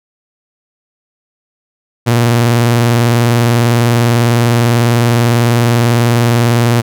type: tone with vibrato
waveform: sawtooth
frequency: 118.2 Hz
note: A#2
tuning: 24 cents sharp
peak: -4 dBFS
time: 2.06-6.82 s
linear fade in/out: 20 ms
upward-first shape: sine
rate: 20 Hz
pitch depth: 66 cents each way
effects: none